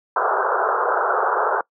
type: band-pass noise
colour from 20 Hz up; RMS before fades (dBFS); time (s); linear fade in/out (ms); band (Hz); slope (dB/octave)
white; -20; 0.16-1.61; 2; 380 to 1500; 96
effects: noise-tail reverb RT60 0.1 s tail -23 dB re dry